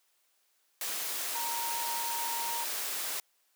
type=tone in noise; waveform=sine; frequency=932.3 Hz; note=A#5; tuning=in tune; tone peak=-35 dBFS; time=1.35-2.64 s; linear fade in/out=2 ms; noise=white; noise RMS=-35 dBFS; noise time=0.81-3.2 s; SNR=-3 dB; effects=white hiss -72 dBFS RMS until 3.55 s + high-pass 400 Hz 12 dB/octave